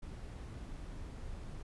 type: noise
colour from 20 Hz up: brown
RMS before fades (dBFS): -45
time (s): 0.02-1.63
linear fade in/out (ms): 10
effects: resampled to 24000 Hz